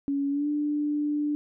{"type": "tone with pitch glide", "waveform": "sine", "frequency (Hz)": [280.3, 295.4], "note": ["C#4", "D4"], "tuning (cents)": [19, 10], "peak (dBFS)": -24, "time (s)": [0.08, 1.35], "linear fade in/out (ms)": 0, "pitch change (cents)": 91, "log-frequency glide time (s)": [0.3, 0.48], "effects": []}